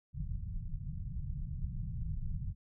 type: low-pass noise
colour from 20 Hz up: pink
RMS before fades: -38 dBFS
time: 0.13-2.55 s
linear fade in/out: 50 ms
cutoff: 170 Hz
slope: 48 dB/octave
effects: none